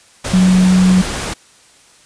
sine tone in noise, 184.7 Hz, F#3, 3 cents flat, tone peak -7 dBFS, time 0.33-1.02 s, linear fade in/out 10 ms, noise pink, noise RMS -22 dBFS, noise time 0.24-1.34 s, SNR +12 dB, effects white hiss -47 dBFS RMS until 2.05 s + resampled to 22050 Hz

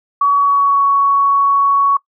sine tone with pitch glide, 1131 to 1116.7 Hz, C#6 to C#6, +34 to +12 cents, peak -9 dBFS, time 0.21-1.97 s, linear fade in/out 5 ms, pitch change -22 cents, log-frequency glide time 0.36-0.83 s, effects noise-tail reverb RT60 0.1 s tail -22 dB re dry

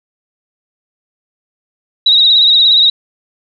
sine tone with vibrato, 3823 Hz, A#7, 43 cents sharp, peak -5 dBFS, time 2.06-2.9 s, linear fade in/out 5 ms, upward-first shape sine, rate 17 Hz, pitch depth 58 cents each way, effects none

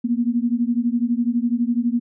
sine beating tone pair, 233.1 / 245.1 Hz, A#3 / B3, 0 / -13 cents, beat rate 12 Hz, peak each -20 / -21 dBFS, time 0.04-2 s, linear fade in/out 10 ms, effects none

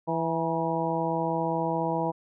harmonic tone with a mistuned harmonic, 164.81 Hz, E3, in tune, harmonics 1 / 2 / 3 / 4 / 5 / 6, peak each -32 / -32 / -32 / -32 / -32 / -32 dBFS, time 0.07-2.12 s, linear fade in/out 20 ms, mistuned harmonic 6, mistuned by -49 cents, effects none

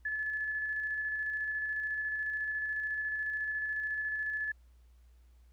sine tone with tremolo, 1723 Hz, A6, 37 cents flat, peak -31 dBFS, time 0.05-4.52 s, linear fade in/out 5 ms, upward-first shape square, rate 14 Hz, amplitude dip 25%, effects added 60 Hz sine -57 dBFS peak until 5.52 s + pink hiss -75 dBFS RMS until 5.52 s

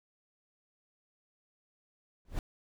brown noise with exponential growth, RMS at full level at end -27 dBFS, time 2.25-2.39 s, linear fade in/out 1 ms, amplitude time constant 29 ms, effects none

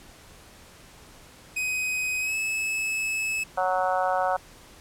45% pulse tone with pitch glide, 2514 to 2595 Hz, D#7 to E7, +17 to -28 cents, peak -25 dBFS, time 1.56-3.44 s, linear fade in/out 10 ms, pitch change +55 cents, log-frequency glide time 2.2-2.35 s
harmonic tone, 185 Hz, F#3, in tune, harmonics 3 / 4 / 5 / 6 / 7 / 8, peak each -28 / -25 / -30 / -34 / -32 / -34 dBFS, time 3.57-4.37 s, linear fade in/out 10 ms
effects pink hiss -50 dBFS RMS until 4.8 s + low-pass 12000 Hz 12 dB/octave

